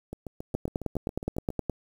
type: two click trains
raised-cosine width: 2 ms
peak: -23 / -14 dBFS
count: 11 / 12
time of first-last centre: 0.13-1.504 / 0.55-1.697 s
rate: 7.28 / 9.59 Hz
effects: 8-bit